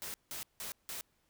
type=noise bursts; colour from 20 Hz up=white; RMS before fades=-42 dBFS; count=4; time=0.02-1.01 s; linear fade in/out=0 ms; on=120 ms; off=170 ms; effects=pink hiss -75 dBFS RMS until 1.29 s